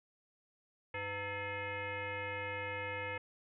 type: tone with frequency modulation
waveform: sine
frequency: 1318.5 Hz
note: E6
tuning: in tune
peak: -37 dBFS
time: 0.94-3.18 s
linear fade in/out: 5 ms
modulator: 407 Hz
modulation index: 2.9
effects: none